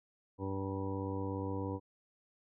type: harmonic tone with a mistuned harmonic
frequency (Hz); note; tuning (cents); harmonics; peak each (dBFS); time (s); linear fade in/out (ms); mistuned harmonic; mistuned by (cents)
97; G2; -18; 1 / 2 / 3 / 4 / 5 / 6 / 8 / 9 / 10; -39 / -46 / -40 / -46 / -42 / -55 / -53 / -52 / -46; 0.38-1.8; 50; 9; +28
effects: none